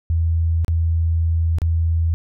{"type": "tone with dropouts", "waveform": "sine", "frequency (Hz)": 82.41, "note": "E2", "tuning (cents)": 0, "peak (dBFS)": -15, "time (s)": [0.1, 2.14], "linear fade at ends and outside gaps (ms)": 0, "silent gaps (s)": [[0.647, 0.681], [1.585, 1.618]], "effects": []}